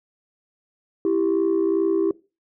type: tone pair together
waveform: sine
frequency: 330.1 / 392.6 Hz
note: E4 / G4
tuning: +2 / +3 cents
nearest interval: minor third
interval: 301 cents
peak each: -19 dBFS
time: 1.05-2.11 s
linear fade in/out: 2 ms
effects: noise-tail reverb RT60 0.3 s tail -22 dB re dry + tanh soft clip ceiling -14 dBFS